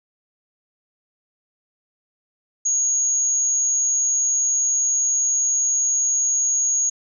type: tone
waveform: sine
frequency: 6645 Hz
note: G#8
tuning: in tune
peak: -17 dBFS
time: 2.65-6.9 s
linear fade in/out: 10 ms
effects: none